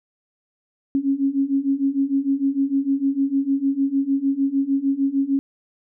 sine beating tone pair, 270.9 / 277.5 Hz, C#4 / C#4, -40 / +2 cents, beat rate 6.6 Hz, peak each -22 / -20 dBFS, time 0.95-5.39 s, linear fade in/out 0 ms, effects none

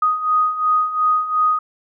sine beating tone pair, 1244.5 / 1247.3 Hz, D#6 / D#6, 0 / +4 cents, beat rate 2.8 Hz, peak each -21 / -16 dBFS, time 0.02-1.59 s, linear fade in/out 5 ms, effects none

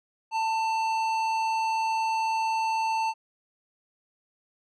sine tone with tanh clipping, 891 Hz, A5, 22 cents sharp, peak -26 dBFS, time 0.31-3.14 s, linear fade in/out 50 ms, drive 13 dB, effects none

